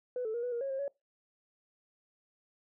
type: tone with pitch steps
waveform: sine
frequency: 497.3 / 438.3 / 473.6 / 492 / 472.5 / 547 / 536 / 562 Hz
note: B4 / A4 / A#4 / B4 / A#4 / C#5 / C5 / C#5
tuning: +12 / -7 / +27 / -7 / +23 / -23 / +42 / +24 cents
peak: -31 dBFS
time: 0.16-0.88 s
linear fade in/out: 2 ms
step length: 90 ms
effects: noise-tail reverb RT60 0.2 s tail -22 dB re dry + tanh soft clip ceiling -28 dBFS